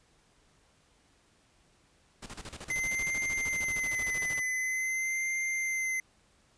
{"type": "noise with tremolo", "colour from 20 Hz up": "pink", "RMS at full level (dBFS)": -42, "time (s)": [2.22, 4.4], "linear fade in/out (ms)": 10, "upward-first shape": "square", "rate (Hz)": 13, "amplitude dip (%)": 75}
{"type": "tone with vibrato", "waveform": "square", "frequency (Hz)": 2058, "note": "C7", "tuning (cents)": -29, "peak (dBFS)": -30, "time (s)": [2.7, 6], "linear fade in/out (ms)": 2, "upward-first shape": "sine", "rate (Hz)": 0.46, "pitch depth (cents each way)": 31}
{"effects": ["pink hiss -66 dBFS RMS until 6.57 s", "resampled to 22050 Hz"]}